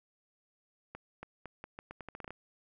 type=accelerating click train; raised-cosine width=0.5 ms; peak=-28 dBFS; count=13; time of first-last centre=0.95-2.306 s; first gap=280 ms; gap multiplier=0.81; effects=none